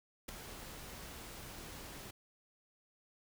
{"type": "noise with ADSR envelope", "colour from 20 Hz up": "pink", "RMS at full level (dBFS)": -40, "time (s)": [0.28, 2.11], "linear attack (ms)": 10, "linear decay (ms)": 5, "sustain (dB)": -9, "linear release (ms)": 8, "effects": []}